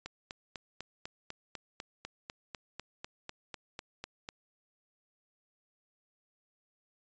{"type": "click train", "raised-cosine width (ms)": 0.2, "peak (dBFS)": -23, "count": 18, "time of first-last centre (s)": [0.06, 4.289], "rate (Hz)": 4.02, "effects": ["resampled to 16000 Hz"]}